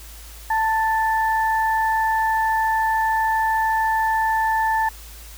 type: tone pair together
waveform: sine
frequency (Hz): 886.6 / 1760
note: A5 / A6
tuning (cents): +13 / 0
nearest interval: octave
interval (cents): 1187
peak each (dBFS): -18 / -24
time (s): 0.5-4.89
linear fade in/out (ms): 5
effects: added 54 Hz sine -39 dBFS peak until 5.37 s + white hiss -43 dBFS RMS until 5.37 s